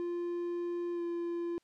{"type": "tone with pitch glide", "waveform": "triangle", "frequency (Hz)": [347.6, 343], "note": ["F4", "F4"], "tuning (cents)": [-8, -31], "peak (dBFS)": -31, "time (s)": [0, 1.58], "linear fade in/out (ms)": 0, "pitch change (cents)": -23, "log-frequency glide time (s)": [0.93, 1.02], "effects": ["white hiss -75 dBFS RMS until 1.63 s", "low-pass 7000 Hz 12 dB/octave"]}